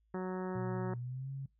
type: harmonic tone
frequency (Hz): 185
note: F#3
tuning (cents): 0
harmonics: 1 / 2 / 3 / 4 / 5 / 6 / 7 / 8 / 9 / 10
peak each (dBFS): -38 / -39 / -47 / -49 / -48 / -53 / -52 / -57 / -55 / -59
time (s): 0.14-0.94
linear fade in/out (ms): 2
type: tone with pitch glide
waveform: sine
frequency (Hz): 120.5 to 136.04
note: B2 to C#3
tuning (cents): -42 to -32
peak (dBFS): -38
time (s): 0.55-1.46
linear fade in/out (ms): 5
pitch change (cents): +210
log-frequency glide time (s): 0.97-1.3
effects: noise-tail reverb RT60 0.2 s tail -23 dB re dry + added 54 Hz sine -70 dBFS peak until 1.59 s